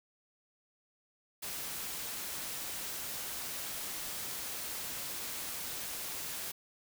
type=noise; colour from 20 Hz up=white; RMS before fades=-40 dBFS; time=1.42-6.52 s; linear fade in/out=10 ms; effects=none